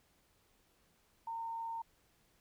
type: tone with amplitude modulation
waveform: sine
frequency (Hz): 915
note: A#5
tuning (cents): -32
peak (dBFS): -37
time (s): 1.27-1.82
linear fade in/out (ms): 5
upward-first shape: sine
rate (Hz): 104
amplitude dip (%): 25
effects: pink hiss -72 dBFS RMS until 2.4 s